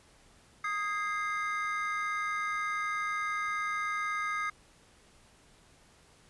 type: chord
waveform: triangle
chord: Ab major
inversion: second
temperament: equal with one note detuned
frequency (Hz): 1244.5 / 1630.8 / 2093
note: Eb6 / Ab6 / C7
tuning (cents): 0 / -32 / 0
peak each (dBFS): -31 / -37 / -34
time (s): 0.64-4.5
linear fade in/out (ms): 5
effects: pink hiss -61 dBFS RMS until 6.29 s + resampled to 24000 Hz